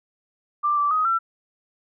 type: tone with pitch steps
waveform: sine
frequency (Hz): 1182 / 1165 / 1256 / 1349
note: D6 / D6 / D#6 / E6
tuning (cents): +11 / -14 / +16 / +40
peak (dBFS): -18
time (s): 0.63-1.19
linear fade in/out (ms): 20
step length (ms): 140
effects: none